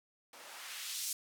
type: noise with band-pass filter sweep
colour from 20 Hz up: blue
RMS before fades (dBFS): -43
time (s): 0.33-1.13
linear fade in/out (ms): 2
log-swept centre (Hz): 480 to 6900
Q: 0.99
effects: none